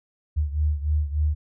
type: beating tone pair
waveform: sine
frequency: 74.4 / 77.8 Hz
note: D2 / D#2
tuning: +23 / 0 cents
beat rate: 3.4 Hz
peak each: -22 / -26 dBFS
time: 0.36-1.35 s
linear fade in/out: 20 ms
effects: none